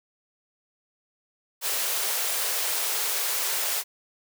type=high-pass noise; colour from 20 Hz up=white; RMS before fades=-27 dBFS; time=1.61-3.84 s; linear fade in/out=50 ms; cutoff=390 Hz; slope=48 dB/octave; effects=none